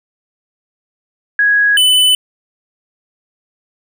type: tone pair in turn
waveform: sine / square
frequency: 1661.2 / 3005 Hz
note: G#6 / F#7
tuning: 0 / +26 cents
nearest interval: minor seventh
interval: 1026 cents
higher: second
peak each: -8 dBFS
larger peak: neither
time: 1.39-1.77 / 1.77-2.15 s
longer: neither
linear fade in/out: 2 ms
effects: none